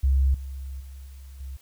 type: tone with level steps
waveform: sine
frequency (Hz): 67.1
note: C2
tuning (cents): +44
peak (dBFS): -17 / -32 / -38 / -40 / -33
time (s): 0.03-1.57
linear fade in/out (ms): 10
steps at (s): 0.34 / 0.8 / 1.06 / 1.4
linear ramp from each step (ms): 5
effects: white hiss -58 dBFS RMS until 1.61 s